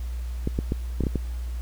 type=clicks; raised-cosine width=3 ms; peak=-12 dBFS; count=7; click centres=0.474 / 0.589 / 0.721 / 1.007 / 1.037 / 1.068 / 1.157 s; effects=added 60 Hz sine -28 dBFS peak until 1.61 s + pink hiss -50 dBFS RMS until 1.61 s